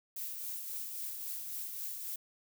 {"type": "noise with tremolo", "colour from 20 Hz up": "violet", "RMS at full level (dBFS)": -39, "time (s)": [0.16, 2.16], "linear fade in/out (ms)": 5, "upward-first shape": "triangle", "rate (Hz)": 3.7, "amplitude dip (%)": 40, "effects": []}